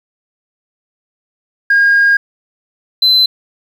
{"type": "tone pair in turn", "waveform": "sine", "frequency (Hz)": [1624, 4050], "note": ["G#6", "B7"], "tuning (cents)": [-39, 43], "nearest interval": "octave + major third", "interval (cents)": 1582, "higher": "second", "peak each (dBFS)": -5, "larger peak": "neither", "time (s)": [[1.7, 2.17], [3.02, 3.26]], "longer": "first", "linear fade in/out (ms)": 5, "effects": ["tanh soft clip ceiling -4 dBFS", "7-bit"]}